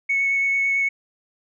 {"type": "tone with vibrato", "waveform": "sine", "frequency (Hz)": 2210, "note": "C#7", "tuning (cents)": -6, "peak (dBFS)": -17, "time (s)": [0.09, 0.89], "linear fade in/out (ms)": 10, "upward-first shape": "sine", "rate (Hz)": 9, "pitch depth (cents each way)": 9, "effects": ["tanh soft clip ceiling -13 dBFS"]}